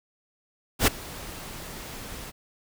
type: noise with ADSR envelope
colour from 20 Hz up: pink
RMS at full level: -17 dBFS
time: 0.79-2.32 s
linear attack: 84 ms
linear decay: 10 ms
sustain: -22 dB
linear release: 32 ms
effects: none

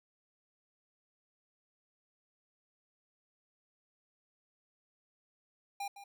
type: tone with echo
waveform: square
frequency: 802 Hz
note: G5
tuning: 39 cents sharp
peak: -37 dBFS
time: 5.8-5.88 s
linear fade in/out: 5 ms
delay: 160 ms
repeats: 1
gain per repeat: -12 dB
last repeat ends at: 6.04 s
effects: none

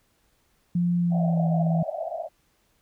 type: tone with pitch glide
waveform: sine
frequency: 174.61 to 164.81 Hz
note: F3 to E3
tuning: 0 to 0 cents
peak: -20 dBFS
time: 0.75-1.83 s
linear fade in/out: 5 ms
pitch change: -100 cents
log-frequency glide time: 0.98-1.48 s
type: band-pass noise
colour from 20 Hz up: pink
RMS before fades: -32 dBFS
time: 1.1-2.29 s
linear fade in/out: 50 ms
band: 600 to 730 Hz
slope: 96 dB/octave
effects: pink hiss -67 dBFS RMS until 2.81 s

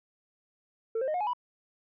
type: tone with pitch steps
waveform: sine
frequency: 450.7 / 526.8 / 615.7 / 719.6 / 841 / 983 Hz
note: A4 / C5 / D#5 / F#5 / G#5 / B5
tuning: +42 / +12 / -18 / -48 / +22 / -8 cents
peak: -25 dBFS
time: 0.95-1.334 s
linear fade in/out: 5 ms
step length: 64 ms
effects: tanh soft clip ceiling -26 dBFS

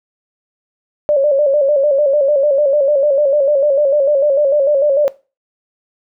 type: tone with vibrato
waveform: sine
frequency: 570 Hz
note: C#5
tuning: 48 cents sharp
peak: -9 dBFS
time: 1.09-5.08 s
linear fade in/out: 0 ms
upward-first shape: square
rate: 6.7 Hz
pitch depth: 72 cents each way
effects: noise-tail reverb RT60 0.3 s tail -19 dB re dry

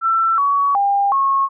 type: tone with pitch steps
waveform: sine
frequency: 1339 / 1126 / 801 / 1092 Hz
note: E6 / C#6 / G5 / C#6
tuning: +27 / +27 / +37 / -26 cents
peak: -13 dBFS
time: 0.01-1.49 s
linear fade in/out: 50 ms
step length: 370 ms
effects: none

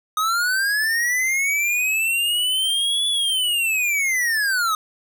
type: linear two-way sweep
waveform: square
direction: up then down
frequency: 1244.5 to 3452 to 1244.5 Hz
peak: -19 dBFS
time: 0.17-4.75 s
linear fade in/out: 2 ms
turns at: 3.08 s
effects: 10-bit

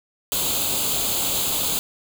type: noise with comb filter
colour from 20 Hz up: white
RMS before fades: -23 dBFS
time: 0.32-1.79 s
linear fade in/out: 0 ms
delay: 0.27 ms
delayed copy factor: +0.75
effects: none

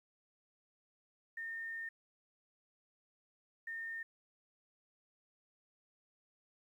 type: tone bursts at uneven times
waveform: sine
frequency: 1823 Hz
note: A#6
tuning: 39 cents flat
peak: -40 dBFS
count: 2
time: 1.37-1.89 / 3.67-4.03 s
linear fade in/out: 5 ms
effects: 12-bit

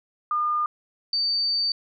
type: tone pair in turn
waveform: sine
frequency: 1212 / 4596 Hz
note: D#6 / D8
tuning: -46 / -38 cents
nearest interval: octave + major seventh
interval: 2308 cents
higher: second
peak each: -21 dBFS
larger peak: neither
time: 0.31-0.66 / 1.13-1.72 s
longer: second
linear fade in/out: 2 ms
effects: none

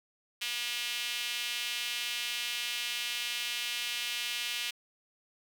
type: tone with high-pass filter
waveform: sawtooth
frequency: 240.3 Hz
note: B3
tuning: 47 cents flat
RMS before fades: -35 dBFS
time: 0.41-4.71 s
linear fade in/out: 10 ms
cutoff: 2800 Hz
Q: 2.5
effects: none

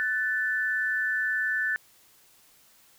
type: tone pair together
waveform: sine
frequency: 1498.5 / 1760 Hz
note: F#6 / A6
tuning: +22 / 0 cents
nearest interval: minor third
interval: 278 cents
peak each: -29 / -26 dBFS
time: 0-1.76 s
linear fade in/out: 0 ms
effects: white hiss -59 dBFS RMS until 2.98 s

